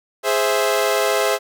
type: chord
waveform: sawtooth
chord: Ab augmented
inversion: none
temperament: equal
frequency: 415.3 / 523.3 / 659.3 Hz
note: Ab4 / C5 / E5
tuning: 0 / 0 / 0 cents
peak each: -17 dBFS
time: 0.23-1.39 s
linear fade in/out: 50 ms
effects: none